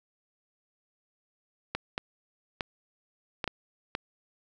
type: clicks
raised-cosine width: 0.3 ms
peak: -14 dBFS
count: 6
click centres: 1.75 / 1.979 / 2.608 / 3.442 / 3.477 / 3.951 s
effects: none

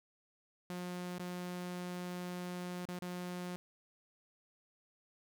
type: tone with dropouts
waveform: sawtooth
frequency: 178.8 Hz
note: F3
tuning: 41 cents sharp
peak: -36 dBFS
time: 0.7-3.56 s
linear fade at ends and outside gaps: 0 ms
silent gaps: 1.183-1.196 / 2.854-2.887 / 2.989-3.021 s
effects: none

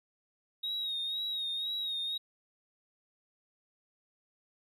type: tone with vibrato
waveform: triangle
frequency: 3770 Hz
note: A#7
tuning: 19 cents sharp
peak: -30 dBFS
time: 0.63-2.18 s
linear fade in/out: 10 ms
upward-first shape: sine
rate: 2 Hz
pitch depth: 51 cents each way
effects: tanh soft clip ceiling -29 dBFS

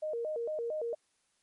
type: tone with vibrato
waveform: sine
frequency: 537 Hz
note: C5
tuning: 45 cents sharp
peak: -32 dBFS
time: 0.02-0.95 s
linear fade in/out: 10 ms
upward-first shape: square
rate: 4.4 Hz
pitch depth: 240 cents each way
effects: white hiss -74 dBFS RMS until 1.42 s + MP3 48 kbps

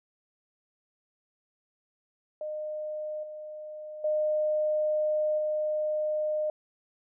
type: tone with level steps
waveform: sine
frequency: 611 Hz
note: D#5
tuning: 32 cents flat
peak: -32 / -38 / -24 / -26 dBFS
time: 2.41-6.5 s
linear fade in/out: 2 ms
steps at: 3.23 / 4.04 / 5.38 s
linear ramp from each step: 5 ms
effects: none

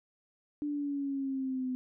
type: exponential sweep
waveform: sine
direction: down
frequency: 295.6 to 253.1 Hz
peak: -31 dBFS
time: 0.62-1.75 s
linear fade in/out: 0 ms
effects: none

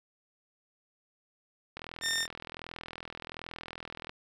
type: click train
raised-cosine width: 0.3 ms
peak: -24 dBFS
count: 97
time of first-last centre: 1.77-4.094 s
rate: 41.3 Hz
type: tone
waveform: 15% pulse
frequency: 1816 Hz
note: A#6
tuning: 46 cents flat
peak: -22 dBFS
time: 2.01-2.27 s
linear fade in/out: 50 ms
effects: resampled to 32000 Hz

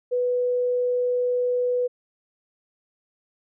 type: tone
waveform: sine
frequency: 493.9 Hz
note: B4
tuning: in tune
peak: -20 dBFS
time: 0.11-1.88 s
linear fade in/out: 20 ms
effects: none

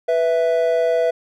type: tone pair together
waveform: triangle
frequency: 493.9 / 659.3 Hz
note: B4 / E5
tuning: 0 / 0 cents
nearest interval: perfect fourth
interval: 500 cents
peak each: -16 dBFS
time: 0.08-1.11 s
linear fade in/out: 10 ms
effects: none

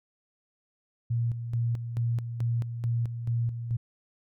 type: tone with tremolo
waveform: sine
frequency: 117.5 Hz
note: A#2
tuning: 14 cents sharp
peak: -24 dBFS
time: 1.1-3.77 s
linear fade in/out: 10 ms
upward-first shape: square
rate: 2.3 Hz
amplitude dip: 60%
effects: none

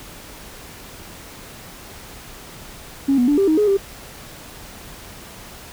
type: tone with pitch steps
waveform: sine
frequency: 274.8 / 244.7 / 290.7 / 393.5 / 313.5 / 419.1 / 394.4 Hz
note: C#4 / B3 / D4 / G4 / D#4 / G#4 / G4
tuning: -15 / -16 / -18 / +7 / +13 / +16 / +11 cents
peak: -12 dBFS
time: 3.08-3.773 s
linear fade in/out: 10 ms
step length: 99 ms
effects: tanh soft clip ceiling -8 dBFS + pink hiss -39 dBFS RMS until 5.72 s

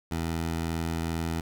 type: tone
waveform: 15% pulse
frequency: 82.41 Hz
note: E2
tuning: in tune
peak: -22 dBFS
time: 0.11-1.41 s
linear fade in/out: 5 ms
effects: none

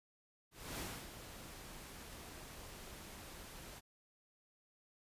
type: noise with ADSR envelope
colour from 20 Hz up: pink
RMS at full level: -43 dBFS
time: 0.51-3.81 s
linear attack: 280 ms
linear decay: 270 ms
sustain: -9 dB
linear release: 31 ms
effects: resampled to 32000 Hz

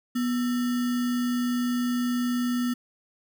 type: tone with sample-and-hold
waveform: sine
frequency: 244.6 Hz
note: B3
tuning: 16 cents flat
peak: -23 dBFS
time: 0.15-2.74 s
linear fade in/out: 10 ms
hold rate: 1575 Hz
effects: none

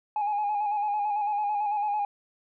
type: tone with vibrato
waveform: sine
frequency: 830.6 Hz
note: G#5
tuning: in tune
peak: -23 dBFS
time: 0.16-2.05 s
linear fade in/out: 2 ms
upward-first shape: square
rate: 9 Hz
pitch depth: 36 cents each way
effects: tanh soft clip ceiling -22 dBFS

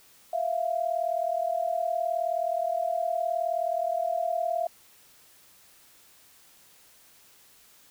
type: tone pair together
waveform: sine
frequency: 659.3 / 698.5 Hz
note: E5 / F5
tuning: 0 / 0 cents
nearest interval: minor second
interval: 100 cents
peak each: -28 dBFS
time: 0.33-4.67 s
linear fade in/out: 5 ms
effects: white hiss -57 dBFS RMS until 7.9 s

